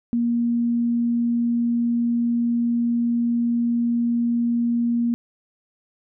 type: tone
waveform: sine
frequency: 236.2 Hz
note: A#3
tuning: 23 cents sharp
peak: -18 dBFS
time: 0.13-5.14 s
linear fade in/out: 0 ms
effects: none